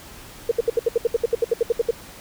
sine tone bursts, 466.2 Hz, A#4, in tune, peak -14 dBFS, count 16, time 0.49-1.909 s, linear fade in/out 5 ms, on 24 ms, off 69 ms, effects pink hiss -42 dBFS RMS until 2.2 s

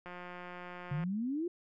click train, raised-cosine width 0.5 ms, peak -31 dBFS, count 175, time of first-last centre 0.06-1.038 s, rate 178 Hz
sine exponential sweep, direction up, 138.59 to 360.6 Hz, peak -32 dBFS, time 0.91-1.48 s, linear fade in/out 5 ms
effects none

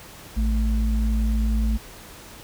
sine tone pair together, 55 / 220 Hz, A1 / A3, 0 / 0 cents, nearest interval 2 octaves, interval 2400 cents, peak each -19 / -27 dBFS, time 0.36-1.78 s, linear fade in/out 20 ms, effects pink hiss -43 dBFS RMS until 2.43 s

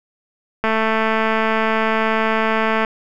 click train, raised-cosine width 0.5 ms, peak -4 dBFS, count 489, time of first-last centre 0.64-2.848 s, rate 221 Hz, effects none

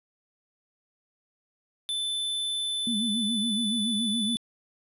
square tone with pitch glide, 3520 to 3490 Hz, A7 to A7, 0 to -15 cents, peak -28 dBFS, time 1.89-4.37 s, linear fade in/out 0 ms, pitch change -15 cents, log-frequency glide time 2.6-3.92 s
sine tone with vibrato, 220 Hz, A3, in tune, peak -27 dBFS, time 2.87-4.36 s, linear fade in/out 2 ms, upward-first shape sine, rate 7.1 Hz, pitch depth 140 cents each way
effects resampled to 32000 Hz + 10-bit

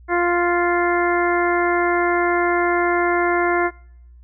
harmonic tone, 349.2 Hz, F4, in tune, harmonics 1 / 2 / 3 / 4 / 5 / 6, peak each -19 / -22 / -24 / -25 / -26 / -27 dBFS, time 0.08-3.71 s, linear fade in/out 50 ms, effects noise-tail reverb RT60 0.8 s tail -26 dB re dry + added 60 Hz sine -42 dBFS peak until 4.23 s

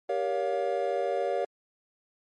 triangle chord, G half-diminished seventh, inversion none, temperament just, 392 / 470.4 / 564.5 / 705.6 Hz, G4 / Bb4 / Db5 / F5, 0 / +16 / +31 / +18 cents, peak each -31 / -30 / -28 / -30 dBFS, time 0.09-1.45 s, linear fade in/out 5 ms, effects MP3 48 kbps

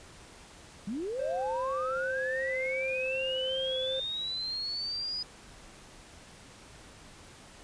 sine linear sweep, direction up, 183.6 to 4978 Hz, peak -32 dBFS, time 0.87-5.23 s, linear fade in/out 5 ms
triangle tone with vibrato, 523.3 Hz, C5, in tune, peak -30 dBFS, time 1.19-4 s, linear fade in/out 5 ms, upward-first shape sine, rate 2.6 Hz, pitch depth 15 cents each way
effects pink hiss -52 dBFS RMS until 7.63 s + resampled to 22050 Hz

